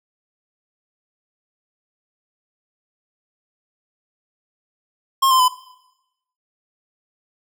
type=tone with pitch steps; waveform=square; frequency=1072 / 1039.7 / 1008.3 Hz; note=C6 / C6 / B5; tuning=+42 / -11 / +36 cents; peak=-13 dBFS; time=5.22-5.484 s; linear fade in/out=10 ms; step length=88 ms; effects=noise-tail reverb RT60 0.9 s tail -19 dB re dry